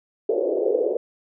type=band-pass noise; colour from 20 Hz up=white; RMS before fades=-22 dBFS; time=0.29-0.97 s; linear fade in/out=5 ms; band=370 to 530 Hz; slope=48 dB/octave; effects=none